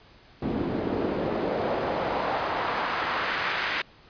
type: noise with band-pass filter sweep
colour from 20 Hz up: pink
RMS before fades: -28 dBFS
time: 0.42-3.82 s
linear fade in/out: 5 ms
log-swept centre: 250 to 2000 Hz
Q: 1.3
effects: pink hiss -54 dBFS RMS until 4.09 s + resampled to 11025 Hz